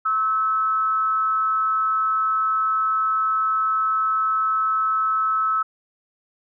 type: tone with frequency modulation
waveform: sine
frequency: 1300 Hz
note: E6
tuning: 24 cents flat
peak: -18 dBFS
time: 0.05-5.63 s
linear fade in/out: 10 ms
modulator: 208 Hz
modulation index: 0.31
effects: none